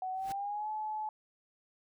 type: tone with pitch glide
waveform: sine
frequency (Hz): 748 to 859.2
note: F#5 to A5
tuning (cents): +19 to -41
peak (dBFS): -34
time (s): 0.02-1.09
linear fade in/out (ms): 2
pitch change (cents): +240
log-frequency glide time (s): 0.12-0.69
type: noise with exponential growth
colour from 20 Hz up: pink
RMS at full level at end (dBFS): -43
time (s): 0.13-0.32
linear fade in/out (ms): 0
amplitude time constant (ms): 40
effects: none